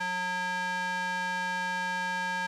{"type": "ring-modulated tone", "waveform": "square", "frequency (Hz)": 362.5, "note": "F#4", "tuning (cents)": -35, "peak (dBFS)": -27, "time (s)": [0, 2.47], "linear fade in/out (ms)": 10, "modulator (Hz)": 1270, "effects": ["low-pass 7000 Hz 12 dB/octave", "11-bit"]}